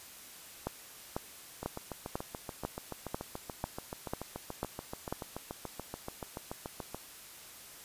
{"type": "two click trains", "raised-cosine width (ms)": 1, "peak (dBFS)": [-24, -19], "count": [38, 10], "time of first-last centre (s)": [[1.63, 6.946], [0.67, 5.125]], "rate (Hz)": [6.96, 2.02], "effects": ["white hiss -51 dBFS RMS until 7.84 s", "resampled to 32000 Hz"]}